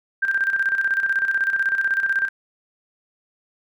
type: tone with tremolo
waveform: sine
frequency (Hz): 1581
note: G6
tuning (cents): +14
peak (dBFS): -16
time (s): 0.22-2.29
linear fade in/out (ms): 10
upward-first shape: square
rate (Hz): 16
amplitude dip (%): 60
effects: none